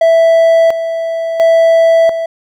triangle tone with tremolo, 659.3 Hz, E5, in tune, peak -3 dBFS, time 0.01-2.26 s, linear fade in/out 5 ms, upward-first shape square, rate 0.72 Hz, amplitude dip 65%, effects none

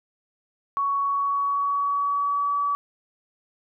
sine tone with pitch glide, 1117 to 1144.4 Hz, C#6 to D6, +13 to -45 cents, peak -21 dBFS, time 0.77-2.75 s, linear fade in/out 0 ms, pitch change +42 cents, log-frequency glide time 0.98-2.57 s, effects none

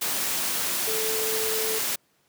sine tone in noise, 440 Hz, A4, in tune, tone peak -29 dBFS, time 0.87-1.79 s, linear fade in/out 10 ms, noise white, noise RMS -27 dBFS, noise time 0.01-1.96 s, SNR -5 dB, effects pink hiss -66 dBFS RMS until 2.28 s + high-pass 150 Hz 12 dB/octave

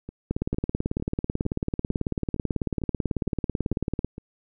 two click trains, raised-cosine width 3 ms, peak -12 / -23 dBFS, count 69 / 10, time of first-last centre 0.31-4.046 / 0.09-4.181 s, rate 18.2 / 2.2 Hz, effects none

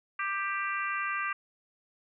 harmonic tone with a mistuned harmonic, 394.2 Hz, G4, 10 cents sharp, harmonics 3 / 4 / 5 / 6 / 7, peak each -33 / -35 / -37 / -39 / -40 dBFS, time 0.19-1.33 s, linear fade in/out 5 ms, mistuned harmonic 7, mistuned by -18 cents, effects none

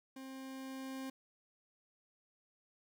40% pulse tone with level ramp, 265.2 Hz, C4, 23 cents sharp, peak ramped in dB -46 to -40 dBFS, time 0.16-1.1 s, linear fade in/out 5 ms, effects 13-bit

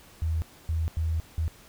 sine tone bursts at uneven times, 80.7 Hz, E2, 36 cents flat, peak -24 dBFS, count 4, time 0.22-0.42 / 0.69-0.88 / 0.97-1.2 / 1.38-1.48 s, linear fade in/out 0 ms, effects pink hiss -53 dBFS RMS until 1.68 s

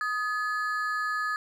triangle ring-modulated tone, 1480 Hz, F#6, in tune, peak -22 dBFS, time 0.01-1.36 s, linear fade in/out 0 ms, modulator 230 Hz, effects none

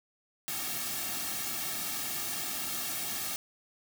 white noise with comb filter, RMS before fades -35 dBFS, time 0.48-3.36 s, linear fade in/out 0 ms, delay 2 ms, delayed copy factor -0.85, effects none

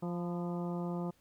harmonic tone with a mistuned harmonic, 174.6 Hz, F3, in tune, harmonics 1 / 2 / 3 / 4 / 5 / 6 / 7, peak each -35 / -41 / -45 / -47 / -49 / -51 / -52 dBFS, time 0.02-1.11 s, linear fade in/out 10 ms, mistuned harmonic 6, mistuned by -56 cents, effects pink hiss -70 dBFS RMS until 1.2 s

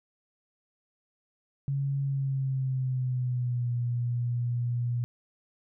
sine tone with pitch glide, 138.6 to 120.66 Hz, C#3 to B2, 0 to -40 cents, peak -26 dBFS, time 1.68-5.04 s, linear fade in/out 0 ms, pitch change -240 cents, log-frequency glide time 2.02-3.71 s, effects none

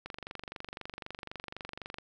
click train, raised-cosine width 0.3 ms, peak -24 dBFS, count 47, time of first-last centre 0.06-1.985 s, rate 23.9 Hz, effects none

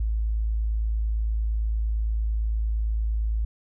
sine tone, 54.4 Hz, A1, 19 cents flat, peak -22 dBFS, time 0-3.45 s, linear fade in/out 5 ms, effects none

